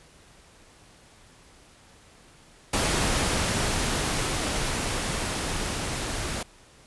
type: noise with level ramp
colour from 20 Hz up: pink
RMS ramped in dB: -24 to -31 dBFS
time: 2.73-6.43 s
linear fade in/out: 5 ms
effects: pink hiss -54 dBFS RMS until 6.86 s + resampled to 24000 Hz